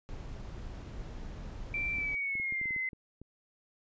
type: noise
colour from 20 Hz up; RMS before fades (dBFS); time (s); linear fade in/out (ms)
brown; -42; 0.09-2.15; 0
type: tone with pitch glide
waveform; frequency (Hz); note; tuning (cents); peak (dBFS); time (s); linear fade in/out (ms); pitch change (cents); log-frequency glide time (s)
sine; 2346 to 2054; D7 to C7; -2 to -33; -31; 1.74-2.89; 2; -231; 1.94-2.72
type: clicks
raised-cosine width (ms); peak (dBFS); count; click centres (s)
3; -35; 11; 1.779 / 1.985 / 2.354 / 2.399 / 2.524 / 2.614 / 2.657 / 2.708 / 2.763 / 2.932 / 3.216
effects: resampled to 16000 Hz